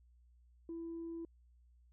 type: tone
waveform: sine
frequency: 332.8 Hz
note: E4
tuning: 17 cents sharp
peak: -40 dBFS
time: 0.69-1.25 s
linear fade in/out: 2 ms
effects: tanh soft clip ceiling -38 dBFS + added 60 Hz sine -63 dBFS peak until 1.92 s